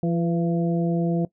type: harmonic tone with a mistuned harmonic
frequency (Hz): 170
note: F3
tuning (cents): -46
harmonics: 1 / 2 / 3 / 4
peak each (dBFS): -21 / -27 / -31 / -33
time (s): 0.03-1.25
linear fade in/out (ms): 2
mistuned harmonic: 3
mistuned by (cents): -37
effects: noise-tail reverb RT60 0.1 s tail -19 dB re dry